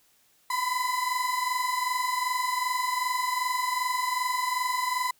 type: tone pair together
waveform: 35% pulse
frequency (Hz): 993.4 / 1016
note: B5 / B5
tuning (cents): +10 / +49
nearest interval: unison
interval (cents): 39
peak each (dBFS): -27 / -27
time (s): 0.5-5.11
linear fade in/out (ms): 5
effects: white hiss -64 dBFS RMS until 5.19 s